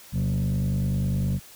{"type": "tone with frequency modulation", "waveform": "sine", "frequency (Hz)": 130.8, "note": "C3", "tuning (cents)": 0, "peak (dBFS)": -19, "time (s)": [0.12, 1.4], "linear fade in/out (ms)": 50, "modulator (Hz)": 49.8, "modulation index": 1.3, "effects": ["tanh soft clip ceiling -21 dBFS", "white hiss -48 dBFS RMS until 1.55 s"]}